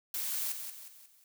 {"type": "noise with echo", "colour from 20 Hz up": "blue", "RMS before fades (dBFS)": -35, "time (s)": [0.14, 0.52], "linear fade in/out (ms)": 2, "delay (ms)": 180, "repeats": 4, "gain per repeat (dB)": -7, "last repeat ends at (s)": 1.24, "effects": []}